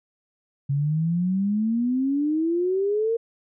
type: exponential sweep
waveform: sine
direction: up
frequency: 137.1 to 466.2 Hz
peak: -20 dBFS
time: 0.69-3.17 s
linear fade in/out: 10 ms
effects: none